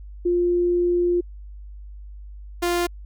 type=tone pair in turn; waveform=sine / sawtooth; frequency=351 / 349 Hz; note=F4 / F4; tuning=+9 / -1 cents; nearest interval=unison; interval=10 cents; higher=first; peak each=-17 / -16 dBFS; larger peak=second; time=0.25-1.21 / 2.62-2.87 s; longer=first; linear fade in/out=10 ms; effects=added 50 Hz sine -36 dBFS peak until 3.05 s